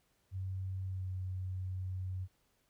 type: tone with pitch glide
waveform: sine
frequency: 94.5 to 92.93 Hz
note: F#2 to F#2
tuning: +37 to +8 cents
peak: -36 dBFS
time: 0.31-2.28 s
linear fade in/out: 50 ms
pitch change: -29 cents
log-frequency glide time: 0.86-1.08 s
effects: pink hiss -75 dBFS RMS until 2.69 s